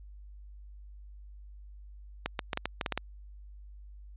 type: clicks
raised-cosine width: 0.3 ms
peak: -14 dBFS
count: 9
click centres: 2.26 / 2.392 / 2.532 / 2.574 / 2.656 / 2.812 / 2.862 / 2.923 / 2.976 s
effects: added 50 Hz sine -46 dBFS peak until 4.16 s + resampled to 8000 Hz